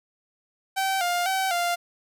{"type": "tone with pitch steps", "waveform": "sawtooth", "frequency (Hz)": [771, 704, 765, 697], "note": ["G5", "F5", "G5", "F5"], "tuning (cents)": [-29, 14, -42, -4], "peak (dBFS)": -19, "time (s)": [0.76, 1.76], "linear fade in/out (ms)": 20, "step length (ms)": 250, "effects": []}